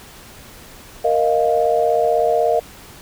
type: chord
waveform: sine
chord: Bb suspended fourth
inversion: none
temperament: equal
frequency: 466.2 / 622.3 / 698.5 Hz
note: Bb4 / Eb5 / F5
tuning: 0 / 0 / 0 cents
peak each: -18 dBFS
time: 1.04-2.6 s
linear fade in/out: 10 ms
effects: pink hiss -41 dBFS RMS until 3.01 s

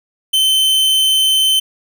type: tone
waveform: 45% pulse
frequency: 3077 Hz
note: G7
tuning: 33 cents flat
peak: -10 dBFS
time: 0.33-1.6 s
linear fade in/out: 10 ms
effects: none

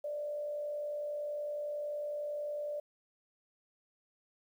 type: tone with frequency modulation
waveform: sine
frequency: 590 Hz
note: D5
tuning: 8 cents sharp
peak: -35 dBFS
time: 0.04-2.8 s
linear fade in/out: 5 ms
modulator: 50.9 Hz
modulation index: 0.34
effects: 11-bit

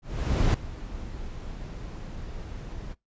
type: noise with ADSR envelope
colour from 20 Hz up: brown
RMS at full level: -19 dBFS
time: 0.02-2.95 s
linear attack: 520 ms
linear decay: 4 ms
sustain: -18 dB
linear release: 33 ms
effects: noise-tail reverb RT60 0.2 s tail -24 dB re dry + resampled to 16000 Hz

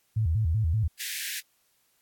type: tone with vibrato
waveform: sine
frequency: 94 Hz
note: F#2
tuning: 28 cents sharp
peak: -22 dBFS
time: 0.16-0.88 s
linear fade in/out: 10 ms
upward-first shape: square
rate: 5.2 Hz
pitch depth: 270 cents each way
type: high-pass noise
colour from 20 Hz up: pink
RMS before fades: -34 dBFS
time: 0.99-1.41 s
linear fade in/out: 20 ms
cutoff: 1600 Hz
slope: 96 dB/octave
effects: white hiss -69 dBFS RMS until 2.01 s + AAC 64 kbps

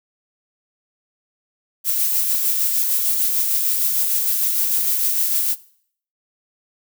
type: noise with tremolo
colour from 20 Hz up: violet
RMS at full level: -18 dBFS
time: 1.84-5.56 s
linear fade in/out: 50 ms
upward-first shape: sine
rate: 6.6 Hz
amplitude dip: 30%
effects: noise-tail reverb RT60 0.6 s tail -20 dB re dry

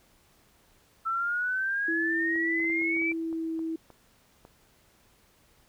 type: exponential sweep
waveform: sine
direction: up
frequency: 1321 to 2347 Hz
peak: -26 dBFS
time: 1.05-3.13 s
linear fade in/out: 20 ms
type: tone with pitch glide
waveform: sine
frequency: 329.6 to 324.3 Hz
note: E4 to E4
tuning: 0 to -28 cents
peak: -29 dBFS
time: 1.88-3.76 s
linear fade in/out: 5 ms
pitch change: -28 cents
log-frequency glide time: 2.97-3.53 s
type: clicks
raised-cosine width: 1 ms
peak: -35 dBFS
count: 12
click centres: 2.359 / 2.601 / 2.644 / 2.7 / 2.817 / 2.967 / 3.02 / 3.118 / 3.328 / 3.592 / 3.903 / 4.451 s
effects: pink hiss -63 dBFS RMS until 5.68 s

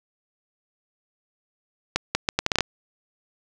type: accelerating click train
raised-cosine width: 0.2 ms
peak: -3 dBFS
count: 9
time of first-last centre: 1.96-2.607 s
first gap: 190 ms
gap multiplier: 0.73
effects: none

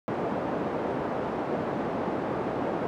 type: band-pass noise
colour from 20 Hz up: pink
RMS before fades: -30 dBFS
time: 0.08-2.87 s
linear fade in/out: 0 ms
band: 240 to 840 Hz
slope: 12 dB/octave
effects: none

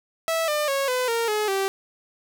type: tone with pitch steps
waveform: sawtooth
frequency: 654 / 599.7 / 549.9 / 504.3 / 462.4 / 424.1 / 388.9 Hz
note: E5 / D5 / C#5 / B4 / A#4 / G#4 / G4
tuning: -14 / +36 / -14 / +36 / -14 / +36 / -14 cents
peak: -18 dBFS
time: 0.28-1.68 s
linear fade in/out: 0 ms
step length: 200 ms
effects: none

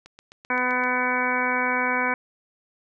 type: click train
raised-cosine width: 0.2 ms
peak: -27 dBFS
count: 7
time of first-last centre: 0.06-0.838 s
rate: 7.71 Hz
type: harmonic tone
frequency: 250.8 Hz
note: B3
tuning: 27 cents sharp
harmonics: 1 / 2 / 3 / 4 / 5 / 6 / 7 / 8 / 9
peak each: -31 / -31 / -32 / -27 / -35 / -27 / -32 / -36 / -27 dBFS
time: 0.5-2.14 s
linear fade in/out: 2 ms
effects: none

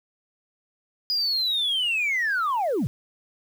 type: linear sweep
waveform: sine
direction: down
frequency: 4959 to 98 Hz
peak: -20 dBFS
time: 1.1-2.87 s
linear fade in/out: 0 ms
effects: tanh soft clip ceiling -19 dBFS + 8-bit

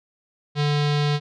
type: tone with low-pass filter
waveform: square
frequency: 146.83 Hz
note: D3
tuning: in tune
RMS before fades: -21 dBFS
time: 0.55-1.2 s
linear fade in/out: 50 ms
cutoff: 4100 Hz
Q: 2.7
effects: none

